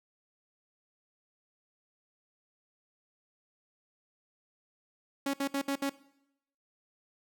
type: tone bursts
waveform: sawtooth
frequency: 277.2 Hz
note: C#4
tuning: in tune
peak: -25 dBFS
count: 5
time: 5.26-5.896 s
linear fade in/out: 5 ms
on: 76 ms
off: 64 ms
effects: noise-tail reverb RT60 0.8 s tail -19 dB re dry